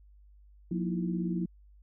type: tone cluster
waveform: sine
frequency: 178 / 234.7 / 317.1 / 335.2 Hz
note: F3 / A#3 / D#4 / E4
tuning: +33 / +12 / +33 / +29 cents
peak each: -30 / -39 / -38 / -38 dBFS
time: 0.71-1.46 s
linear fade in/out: 5 ms
effects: added 50 Hz sine -54 dBFS peak until 1.82 s